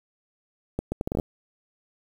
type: accelerating click train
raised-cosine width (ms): 2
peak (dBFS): -13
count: 9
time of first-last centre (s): 0.79-1.198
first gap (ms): 130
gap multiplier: 0.7
effects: 7-bit